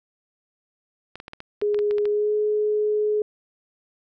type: clicks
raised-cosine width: 0.3 ms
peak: -21 dBFS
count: 11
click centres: 1.156 / 1.201 / 1.281 / 1.334 / 1.404 / 1.615 / 1.745 / 1.79 / 1.91 / 1.983 / 2.055 s
type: tone with pitch glide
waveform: sine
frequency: 415.3 to 422.6 Hz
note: G#4 to G#4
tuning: 0 to +30 cents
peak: -19 dBFS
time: 1.62-3.22 s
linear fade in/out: 2 ms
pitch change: +30 cents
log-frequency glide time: 2.08-2.34 s
effects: none